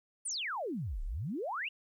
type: exponential two-way sweep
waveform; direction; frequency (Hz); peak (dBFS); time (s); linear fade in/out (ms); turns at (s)
sine; down then up; 9956 to 30.03 to 2991; -34; 0.25-1.69; 10; 1.03
effects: 12-bit